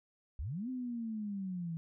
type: linear two-way sweep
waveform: sine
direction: up then down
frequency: 52.5 to 260 to 160.7 Hz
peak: -36 dBFS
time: 0.39-1.77 s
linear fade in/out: 0 ms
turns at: 0.69 s
effects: none